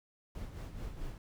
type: noise with tremolo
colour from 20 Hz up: brown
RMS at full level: -40 dBFS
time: 0.35-1.18 s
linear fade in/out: 2 ms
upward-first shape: sine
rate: 4.6 Hz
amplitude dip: 55%
effects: none